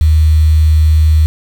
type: tone with quantisation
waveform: sine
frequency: 77.78 Hz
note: D#2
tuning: in tune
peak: -5 dBFS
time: 0.01-1.26 s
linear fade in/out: 0 ms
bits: 5
effects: none